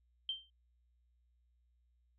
sine tone with exponential decay, 3136 Hz, G7, in tune, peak -32 dBFS, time 0.29-0.5 s, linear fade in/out 2 ms, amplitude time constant 44 ms, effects added 60 Hz sine -70 dBFS peak until 2.18 s

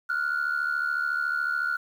sine tone pair together, 1396.9 / 1470.8 Hz, F6 / F#6, 0 / -11 cents, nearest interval minor second, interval 89 cents, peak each -26 dBFS, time 0.09-1.77 s, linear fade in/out 10 ms, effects tanh soft clip ceiling -20 dBFS + 9-bit

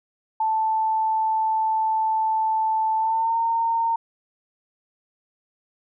sine tone with pitch glide, 880 to 915.8 Hz, A5 to A#5, 0 to -31 cents, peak -19 dBFS, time 0.4-3.96 s, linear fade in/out 5 ms, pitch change +69 cents, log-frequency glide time 2.97-3.36 s, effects none

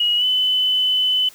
sine tone with pitch glide, 2900 to 3016 Hz, F#7 to F#7, -35 to +32 cents, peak -15 dBFS, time 0-1.29 s, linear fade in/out 5 ms, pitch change +67 cents, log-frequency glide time 0.17-0.25 s, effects white hiss -46 dBFS RMS until 1.34 s

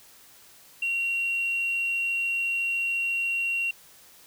sine tone, 2747 Hz, F7, 29 cents flat, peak -23 dBFS, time 0.82-3.71 s, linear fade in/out 5 ms, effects tanh soft clip ceiling -21 dBFS + white hiss -53 dBFS RMS until 4.26 s

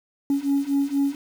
sine beating tone pair, 277.2 / 281.4 Hz, C#4 / C#4, 0 / +26 cents, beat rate 4.2 Hz, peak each -22 / -21 dBFS, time 0.3-1.15 s, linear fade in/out 2 ms, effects tanh soft clip ceiling -15 dBFS + 7-bit

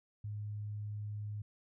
sine tone, 104.6 Hz, G#2, 13 cents sharp, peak -38 dBFS, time 0.24-1.42 s, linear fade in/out 5 ms, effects none

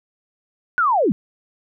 sine linear sweep, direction down, 1501 to 163.8 Hz, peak -14 dBFS, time 0.78-1.12 s, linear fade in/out 0 ms, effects none

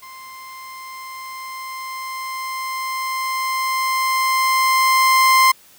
30% pulse tone with level ramp, 1046.5 Hz, C6, in tune, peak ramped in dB -34 to -7 dBFS, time 0.02-5.52 s, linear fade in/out 10 ms, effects white hiss -49 dBFS RMS until 5.78 s

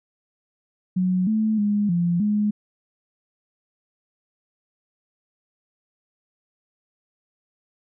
sine tone with pitch steps, 183.7 / 217.7 / 206.4 / 172.9 / 209 Hz, F#3 / A3 / G#3 / F3 / G#3, -12 / -18 / -10 / -17 / +11 cents, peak -18 dBFS, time 0.96-2.51 s, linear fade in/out 10 ms, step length 310 ms, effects none

